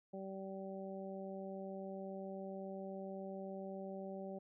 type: harmonic tone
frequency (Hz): 192.7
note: G3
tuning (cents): -29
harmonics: 1 / 2 / 3 / 4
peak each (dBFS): -47 / -49 / -48 / -54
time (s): 0.13-4.39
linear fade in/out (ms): 10
effects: none